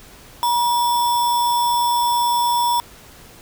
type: tone with sample-and-hold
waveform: sine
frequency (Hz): 959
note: A#5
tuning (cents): +49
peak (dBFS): -15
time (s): 0.43-2.8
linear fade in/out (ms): 0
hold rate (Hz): 4410
effects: pink hiss -44 dBFS RMS until 3.41 s